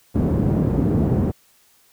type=band-pass noise; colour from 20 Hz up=pink; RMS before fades=-19 dBFS; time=0.14-1.32 s; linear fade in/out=20 ms; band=100 to 300 Hz; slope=12 dB/octave; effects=white hiss -57 dBFS RMS until 1.92 s